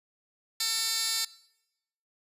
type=tone with high-pass filter; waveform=15% pulse; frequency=448.3 Hz; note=A4; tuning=32 cents sharp; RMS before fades=-29 dBFS; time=0.6-1.25 s; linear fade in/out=5 ms; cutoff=4200 Hz; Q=1.3; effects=noise-tail reverb RT60 0.9 s tail -23 dB re dry + resampled to 32000 Hz